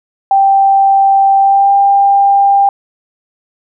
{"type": "tone with pitch glide", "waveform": "sine", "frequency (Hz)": [784, 795.9], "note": ["G5", "G5"], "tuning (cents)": [0, 26], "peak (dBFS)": -5, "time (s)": [0.31, 2.69], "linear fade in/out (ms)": 2, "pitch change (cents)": 26, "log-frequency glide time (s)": [1.4, 1.73], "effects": []}